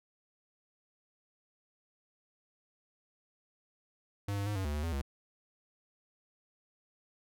square tone with pitch steps, 100.9 / 100.1 / 104.1 / 95.6 / 73.4 / 74.7 / 83 / 68.9 Hz, G#2 / G2 / G#2 / G2 / D2 / D2 / E2 / C#2, -49 / +37 / +5 / -43 / 0 / +30 / +12 / -10 cents, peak -33 dBFS, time 4.28-5.016 s, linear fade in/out 5 ms, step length 92 ms, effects none

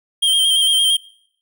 square tone with vibrato, 3179 Hz, G7, 24 cents sharp, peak -13 dBFS, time 0.22-0.97 s, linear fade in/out 10 ms, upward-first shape square, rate 8.8 Hz, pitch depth 27 cents each way, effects noise-tail reverb RT60 0.7 s tail -23 dB re dry

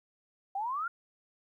sine exponential sweep, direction up, 757 to 1434 Hz, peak -31 dBFS, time 0.55-0.88 s, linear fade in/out 5 ms, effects 12-bit

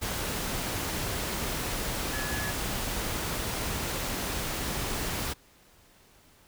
sine tone in noise, 1699 Hz, G#6, 39 cents sharp, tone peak -36 dBFS, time 2.12-2.52 s, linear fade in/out 20 ms, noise pink, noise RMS -32 dBFS, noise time 0.01-5.34 s, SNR -7 dB, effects pink hiss -59 dBFS RMS until 6.47 s

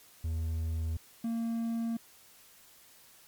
triangle tone pair in turn, 80.9 / 229.7 Hz, E2 / A#3, -32 / -25 cents, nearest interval octave + tritone, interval 1807 cents, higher second, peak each -28 dBFS, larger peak neither, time 0.24-0.97 / 1.24-1.97 s, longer neither, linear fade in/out 5 ms, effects white hiss -58 dBFS RMS until 3.27 s + MP3 96 kbps

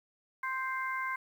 harmonic tone, 523.3 Hz, C5, in tune, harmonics 2 / 3 / 4, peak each -35 / -37 / -38 dBFS, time 0.43-1.16 s, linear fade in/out 5 ms, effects 10-bit

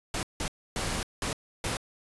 pink noise bursts at uneven times, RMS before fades -31 dBFS, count 5, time 0.14-0.23 / 0.4-0.48 / 0.76-1.03 / 1.22-1.33 / 1.64-1.77 s, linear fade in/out 2 ms, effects resampled to 24000 Hz

